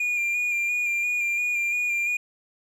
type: tone with vibrato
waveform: triangle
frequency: 2416 Hz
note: D7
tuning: 48 cents sharp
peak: -21 dBFS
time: 0-2.17 s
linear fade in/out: 5 ms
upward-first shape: square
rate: 2.9 Hz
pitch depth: 22 cents each way
effects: none